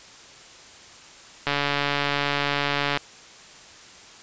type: click train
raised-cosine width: 0.3 ms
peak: -7 dBFS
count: 216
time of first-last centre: 1.47-2.973 s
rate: 143 Hz
effects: white hiss -46 dBFS RMS until 4.22 s + resampled to 16000 Hz